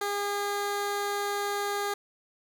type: tone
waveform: 15% pulse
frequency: 406.3 Hz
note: G#4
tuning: 38 cents flat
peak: -22 dBFS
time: 0.01-1.94 s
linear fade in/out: 5 ms
effects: none